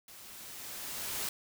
white noise with level ramp, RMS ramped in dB -52 to -35 dBFS, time 0.08-1.29 s, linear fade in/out 2 ms, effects none

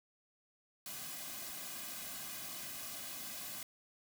white noise with comb filter, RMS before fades -45 dBFS, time 0.86-3.63 s, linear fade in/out 2 ms, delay 2.2 ms, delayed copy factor -0.75, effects none

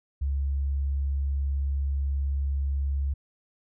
sine tone, 69.3 Hz, C#2, in tune, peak -24 dBFS, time 0.21-3.14 s, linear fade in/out 10 ms, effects none

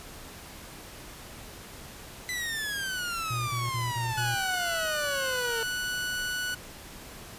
sawtooth exponential sweep, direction down, 2017 to 448.1 Hz, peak -27 dBFS, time 2.29-5.63 s, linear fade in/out 0 ms
triangle tone bursts, 119 Hz, A#2, 36 cents sharp, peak -28 dBFS, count 5, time 3.3-4.352 s, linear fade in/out 10 ms, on 180 ms, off 38 ms
sawtooth tone, 1478 Hz, F#6, 2 cents flat, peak -26 dBFS, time 4.17-6.55 s, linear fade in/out 10 ms
effects pink hiss -45 dBFS RMS until 7.38 s + resampled to 32000 Hz

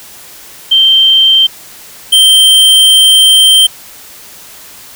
sine / square tone pair in turn, 3136 / 3136 Hz, G7 / G7, 0 / 0 cents, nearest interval unison, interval 0 cents, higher neither, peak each -3 dBFS, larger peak neither, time 0.71-1.47 / 2.12-3.67 s, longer second, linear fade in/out 10 ms, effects white hiss -33 dBFS RMS until 4.95 s

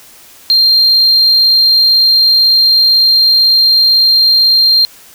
triangle tone, 4186 Hz, C8, in tune, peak -3 dBFS, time 0.5-4.85 s, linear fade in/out 0 ms, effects tanh soft clip ceiling -1 dBFS + white hiss -39 dBFS RMS until 5.14 s

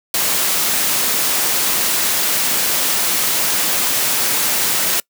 white noise, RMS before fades -17 dBFS, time 0.14-5 s, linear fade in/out 2 ms, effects noise-tail reverb RT60 0.1 s tail -25 dB re dry + high-pass 150 Hz 12 dB/octave

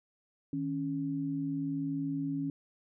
sine tone pair together, 156.29 / 277.2 Hz, D#3 / C#4, +8 / 0 cents, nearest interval minor seventh, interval 992 cents, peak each -37 / -32 dBFS, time 0.53-2.5 s, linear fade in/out 2 ms, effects none

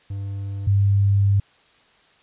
triangle / sine tone pair in turn, 99.1 / 99.67 Hz, G2 / G2, +19 / +29 cents, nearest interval unison, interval 10 cents, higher second, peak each -24 / -14 dBFS, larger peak second, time 0.1-0.67 / 0.67-1.4 s, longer second, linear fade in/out 5 ms, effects white hiss -56 dBFS RMS until 2.22 s + resampled to 8000 Hz

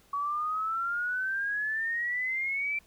sine exponential sweep, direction up, 1125 to 2349 Hz, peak -28 dBFS, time 0.13-2.79 s, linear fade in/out 5 ms, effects pink hiss -62 dBFS RMS until 2.86 s

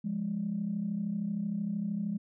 sine tone pair together, 174.65 / 207.7 Hz, F3 / G#3, 0 / 0 cents, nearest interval minor third, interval 300 cents, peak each -35 / -31 dBFS, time 0.04-2.18 s, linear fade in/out 10 ms, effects tanh soft clip ceiling -23 dBFS

